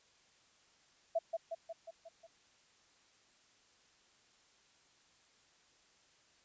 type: tone with echo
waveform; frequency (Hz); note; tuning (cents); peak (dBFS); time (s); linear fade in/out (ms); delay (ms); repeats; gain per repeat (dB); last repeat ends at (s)
sine; 663; E5; +10; -29; 1.15-1.19; 10; 180; 6; -4; 2.27
effects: white hiss -68 dBFS RMS until 6.44 s + resampled to 16000 Hz